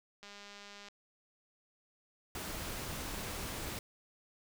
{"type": "click train", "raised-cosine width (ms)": 0.2, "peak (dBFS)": -34, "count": 134, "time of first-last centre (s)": [0.23, 0.885], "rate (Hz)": 203}
{"type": "noise", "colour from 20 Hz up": "pink", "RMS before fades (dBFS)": -41, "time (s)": [2.35, 3.79], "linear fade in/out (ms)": 2}
{"effects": []}